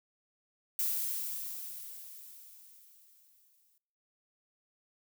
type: noise with exponential decay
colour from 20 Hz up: violet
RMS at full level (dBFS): -31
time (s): 0.79-3.78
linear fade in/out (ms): 1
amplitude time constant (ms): 650
effects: noise-tail reverb RT60 1.0 s tail -26 dB re dry